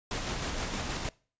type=noise with tremolo; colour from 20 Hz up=pink; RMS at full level=-33 dBFS; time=0.11-1.09 s; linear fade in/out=2 ms; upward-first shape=square; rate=6.4 Hz; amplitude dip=25%; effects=noise-tail reverb RT60 0.4 s tail -23 dB re dry + resampled to 16000 Hz